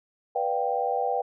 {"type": "chord", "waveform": "sine", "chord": "G dominant seventh", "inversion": "first", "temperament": "just", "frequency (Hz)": [490, 588, 705.6, 784], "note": ["B4", "D5", "F5", "G5"], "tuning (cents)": [-14, 2, 18, 0], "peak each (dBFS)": [-29, -33, -30, -27], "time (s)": [0.35, 1.22], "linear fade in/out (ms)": 10, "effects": []}